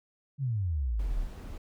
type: exponential sweep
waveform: sine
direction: down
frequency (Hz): 145.9 to 31.68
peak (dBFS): -27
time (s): 0.38-1.28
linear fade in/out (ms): 50
type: noise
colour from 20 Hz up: brown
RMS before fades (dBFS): -41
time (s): 0.99-1.58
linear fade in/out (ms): 5
effects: none